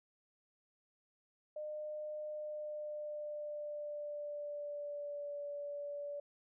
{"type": "tone with pitch glide", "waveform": "sine", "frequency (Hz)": [606, 577.3], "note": ["D#5", "D5"], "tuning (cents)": [-46, -30], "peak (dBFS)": -40, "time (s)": [1.56, 6.2], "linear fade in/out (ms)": 5, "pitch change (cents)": -84, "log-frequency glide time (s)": [2.27, 5.41], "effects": []}